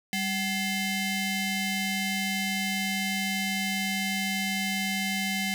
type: ring-modulated tone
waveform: sawtooth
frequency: 953 Hz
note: A#5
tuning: 38 cents sharp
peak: -20 dBFS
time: 0.13-5.54 s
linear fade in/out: 0 ms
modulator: 1150 Hz
effects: none